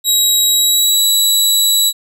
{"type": "tone with pitch glide", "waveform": "20% pulse", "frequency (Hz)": [3841, 3915], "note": ["B7", "B7"], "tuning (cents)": [-49, -16], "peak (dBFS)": -4, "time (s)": [0.04, 1.93], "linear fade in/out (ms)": 50, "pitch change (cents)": 33, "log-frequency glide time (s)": [0.46, 1.05], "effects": []}